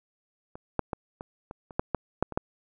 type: clicks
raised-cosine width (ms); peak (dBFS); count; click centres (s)
1; -27 / -10 / -16 / -23 / -25 / -29 / -10 / -11 / -9 / -24 / -11; 11; 0.555 / 0.793 / 0.932 / 1.209 / 1.511 / 1.708 / 1.795 / 1.947 / 2.226 / 2.323 / 2.375
effects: none